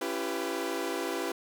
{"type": "chord", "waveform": "sawtooth", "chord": "C# half-diminished seventh", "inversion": "none", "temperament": "equal with one note detuned", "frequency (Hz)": [277.2, 338.3, 392, 493.9], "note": ["C#4", "E4", "G4", "B4"], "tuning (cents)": [0, 45, 0, 0], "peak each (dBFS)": [-35, -31, -32, -33], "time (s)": [0.01, 1.32], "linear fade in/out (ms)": 5, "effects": []}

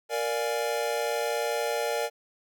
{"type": "chord", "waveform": "square", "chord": "Bb dominant seventh", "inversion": "none", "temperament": "equal", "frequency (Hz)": [466.2, 587.3, 698.5, 830.6], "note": ["Bb4", "D5", "F5", "Ab5"], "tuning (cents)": [0, 0, 0, 0], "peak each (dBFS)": [-31, -32, -36, -35], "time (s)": [0.09, 2.1], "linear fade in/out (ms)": 50, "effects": []}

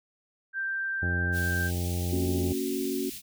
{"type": "tone", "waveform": "sine", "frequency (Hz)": 1572, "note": "G6", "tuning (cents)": 4, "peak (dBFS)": -28, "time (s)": [0.53, 1.71], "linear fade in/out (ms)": 50}
{"type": "harmonic tone", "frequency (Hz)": 88, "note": "F2", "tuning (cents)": 14, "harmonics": [1, 2, 3, 4, 5, 6, 7, 9], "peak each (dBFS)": [-28, -35, -40, -40, -44, -50, -47, -47], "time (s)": [1.02, 2.53], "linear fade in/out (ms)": 10}
{"type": "band-stop noise", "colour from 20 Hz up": "white", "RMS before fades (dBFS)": -40, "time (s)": [1.32, 3.22], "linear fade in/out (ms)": 50, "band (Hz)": [300, 2400], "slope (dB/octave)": 24}
{"type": "chord", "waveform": "sine", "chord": "F# major", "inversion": "first", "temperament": "just", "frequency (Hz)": [231.2, 277.5, 370], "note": ["A#3", "C#4", "F#4"], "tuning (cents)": [-14, 2, 0], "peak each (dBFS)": [-35, -31, -31], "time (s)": [2.12, 3.1], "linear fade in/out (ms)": 10}
{"effects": []}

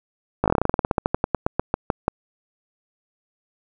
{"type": "slowing click train", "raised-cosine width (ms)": 1, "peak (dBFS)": -4, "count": 24, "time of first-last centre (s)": [0.44, 2.081], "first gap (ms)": 18, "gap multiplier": 1.11, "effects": []}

